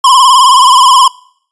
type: tone with vibrato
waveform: square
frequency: 1035 Hz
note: C6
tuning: 19 cents flat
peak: -3 dBFS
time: 0.04-1.08 s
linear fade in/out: 5 ms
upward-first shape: sine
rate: 19 Hz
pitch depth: 92 cents each way
effects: noise-tail reverb RT60 0.6 s tail -24 dB re dry + resampled to 24000 Hz